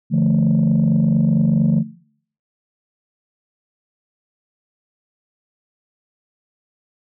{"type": "chord", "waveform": "sine", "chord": "D minor", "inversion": "none", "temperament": "equal with one note detuned", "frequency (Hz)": [146.83, 171.32, 220], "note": ["D3", "F3", "A3"], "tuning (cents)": [0, -33, 0], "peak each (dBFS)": -16, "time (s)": [0.1, 1.84], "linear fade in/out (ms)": 50, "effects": ["noise-tail reverb RT60 0.6 s tail -20 dB re dry", "tanh soft clip ceiling -9 dBFS"]}